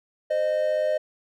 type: tone pair together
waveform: triangle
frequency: 518.1 / 614 Hz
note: C5 / D#5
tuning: -17 / -23 cents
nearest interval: minor third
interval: 294 cents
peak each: -26 / -20 dBFS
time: 0.3-0.98 s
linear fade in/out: 10 ms
effects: none